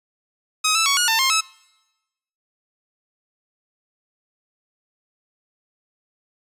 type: tone with pitch steps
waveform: 10% pulse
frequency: 1263 / 1319 / 1118 / 1444 / 897 / 1062 / 1300 Hz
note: D#6 / E6 / C#6 / F#6 / A5 / C6 / E6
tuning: +26 / +1 / +14 / -43 / +33 / +25 / -24 cents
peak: -8 dBFS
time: 0.64-1.41 s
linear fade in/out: 10 ms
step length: 110 ms
effects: noise-tail reverb RT60 1.0 s tail -24 dB re dry + resampled to 32000 Hz